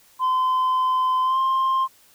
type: tone with pitch glide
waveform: sine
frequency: 1027 to 1055.3 Hz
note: C6 to C6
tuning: -33 to +14 cents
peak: -15 dBFS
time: 0.19-1.88 s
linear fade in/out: 50 ms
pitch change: +47 cents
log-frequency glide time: 1.23-1.38 s
effects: tanh soft clip ceiling -17 dBFS + white hiss -55 dBFS RMS until 2.14 s